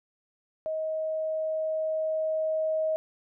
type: tone with level ramp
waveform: sine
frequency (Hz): 631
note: D#5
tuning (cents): +24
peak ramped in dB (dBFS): -28 to -24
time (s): 0.66-2.96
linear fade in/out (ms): 0
effects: none